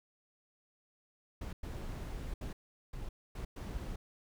brown noise bursts at uneven times, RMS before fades -41 dBFS, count 6, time 1.41-1.53 / 1.63-2.34 / 2.41-2.53 / 2.93-3.09 / 3.35-3.45 / 3.56-3.96 s, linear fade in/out 5 ms, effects none

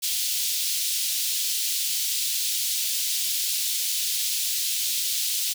pink high-pass noise, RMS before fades -26 dBFS, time 0.02-5.54 s, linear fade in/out 20 ms, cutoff 3300 Hz, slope 24 dB/octave, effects none

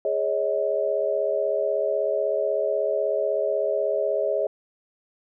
sine chord, Ab suspended fourth, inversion none, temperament equal with one note detuned, 415.3 / 554.4 / 630.6 Hz, Ab4 / Db5 / Eb5, 0 / 0 / +23 cents, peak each -27 / -25 / -25 dBFS, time 0.05-4.47 s, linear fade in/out 2 ms, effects none

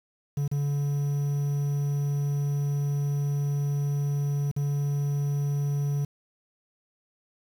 triangle tone with dropouts, 143.1 Hz, D3, 45 cents flat, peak -22 dBFS, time 0.37-6.05 s, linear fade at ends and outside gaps 5 ms, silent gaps 0.479-0.514 / 4.515-4.563 s, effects 8-bit

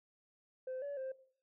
sine tone with pitch steps, 516 / 570 / 526 Hz, C5 / C#5 / C5, -24 / +48 / +9 cents, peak -37 dBFS, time 0.67-1.12 s, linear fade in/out 5 ms, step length 150 ms, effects noise-tail reverb RT60 0.5 s tail -17 dB re dry + tanh soft clip ceiling -37 dBFS

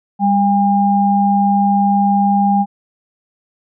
sine tone pair together, 199.14 / 807 Hz, G3 / G#5, +28 / -50 cents, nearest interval 2 octaves, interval 2422 cents, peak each -13 dBFS, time 0.19-2.66 s, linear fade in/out 50 ms, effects none

